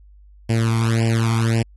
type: tone with flanger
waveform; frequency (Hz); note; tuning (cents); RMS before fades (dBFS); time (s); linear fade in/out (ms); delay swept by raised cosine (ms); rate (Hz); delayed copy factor
sawtooth; 114; A#2; -38; -18; 0.49-1.63; 10; 0.39 to 0.9; 1.8; +0.9
effects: added 50 Hz sine -44 dBFS peak until 1.76 s + AAC 32 kbps